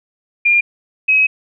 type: tone pair in turn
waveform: sine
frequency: 2405 / 2548 Hz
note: D7 / D#7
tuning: +41 / +41 cents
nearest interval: minor second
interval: 100 cents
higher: second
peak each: -9 dBFS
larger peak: neither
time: 0.45-0.61 / 1.08-1.27 s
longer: second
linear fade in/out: 10 ms
effects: none